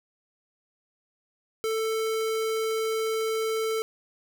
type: tone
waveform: square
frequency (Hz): 443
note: A4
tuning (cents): +12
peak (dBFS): -26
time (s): 1.64-3.82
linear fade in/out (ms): 0
effects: none